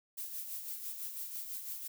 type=noise with tremolo; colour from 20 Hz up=violet; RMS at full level=-40 dBFS; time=0.17-1.88 s; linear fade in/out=10 ms; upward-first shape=sine; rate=6 Hz; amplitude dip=50%; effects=none